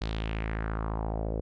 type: tone with low-pass filter sweep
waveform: sawtooth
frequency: 54.5 Hz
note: A1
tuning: 16 cents flat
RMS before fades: -32 dBFS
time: 0.01-1.41 s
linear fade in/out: 10 ms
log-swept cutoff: 4400 to 480 Hz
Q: 2.8
effects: none